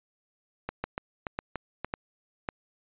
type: two click trains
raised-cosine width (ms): 0.5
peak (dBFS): -17 / -15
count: 5 / 4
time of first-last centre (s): 0.69-1.846 / 0.84-2.488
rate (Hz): 3.46 / 1.82
effects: resampled to 8000 Hz